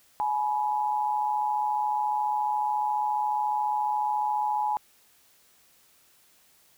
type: tone pair together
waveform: sine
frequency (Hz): 845 / 979.3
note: G#5 / B5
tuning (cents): +30 / -15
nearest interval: minor third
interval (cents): 255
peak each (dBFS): -25 / -30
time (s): 0.2-4.77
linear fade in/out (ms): 0
effects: white hiss -61 dBFS RMS until 6.77 s